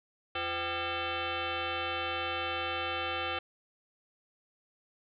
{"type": "tone with frequency modulation", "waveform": "sine", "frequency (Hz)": 941, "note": "A#5", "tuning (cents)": 16, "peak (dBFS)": -31, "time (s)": [0.35, 3.39], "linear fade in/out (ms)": 5, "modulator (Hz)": 429, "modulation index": 5.6, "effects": []}